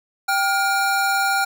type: tone pair together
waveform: square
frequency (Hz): 785.2 / 1417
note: G5 / F6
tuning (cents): +3 / +25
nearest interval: minor seventh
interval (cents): 1022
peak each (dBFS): -21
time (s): 0.28-1.45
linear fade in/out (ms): 10
effects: none